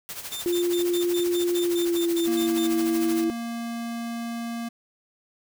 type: noise with tremolo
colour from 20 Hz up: white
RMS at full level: -34 dBFS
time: 0.09-3.24 s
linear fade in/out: 0 ms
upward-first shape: sine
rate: 13 Hz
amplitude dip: 65%
type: tone bursts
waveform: sawtooth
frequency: 3582 Hz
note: A7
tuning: 30 cents sharp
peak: -29 dBFS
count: 12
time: 0.32-2.67 s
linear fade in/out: 2 ms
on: 95 ms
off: 110 ms
type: tone with pitch glide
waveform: sine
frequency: 349.7 to 330.1 Hz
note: F4 to E4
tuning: +2 to +2 cents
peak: -21 dBFS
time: 0.46-3.3 s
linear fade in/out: 0 ms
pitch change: -100 cents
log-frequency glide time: 1.58-2.66 s
type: tone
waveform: square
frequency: 233.1 Hz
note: A#3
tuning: in tune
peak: -30 dBFS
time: 2.27-4.69 s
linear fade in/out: 10 ms
effects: none